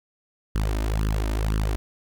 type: tone with flanger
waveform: sawtooth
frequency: 53 Hz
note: G#1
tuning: 36 cents sharp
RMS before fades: -24 dBFS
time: 0.55-1.76 s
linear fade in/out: 0 ms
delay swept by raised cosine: 0.63 to 3.33 ms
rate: 2 Hz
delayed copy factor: +0.95
effects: none